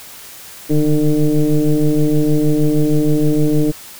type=tone with frequency modulation; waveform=sine; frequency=153.2 Hz; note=D#3; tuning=27 cents flat; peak=-10 dBFS; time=0.69-3.72 s; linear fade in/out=20 ms; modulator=150 Hz; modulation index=1.8; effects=white hiss -36 dBFS RMS until 3.99 s